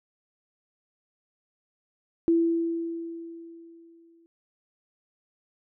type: tone with exponential decay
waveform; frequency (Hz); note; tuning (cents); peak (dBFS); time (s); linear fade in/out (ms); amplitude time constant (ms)
sine; 333.6; E4; +21; -17; 2.28-4.26; 0; 430
effects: none